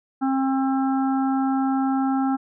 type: harmonic tone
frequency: 267.2 Hz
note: C4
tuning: 36 cents sharp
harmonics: 1 / 3 / 4 / 5 / 6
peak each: -20 / -26 / -40 / -32 / -43 dBFS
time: 0.21-2.37 s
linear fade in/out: 20 ms
effects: none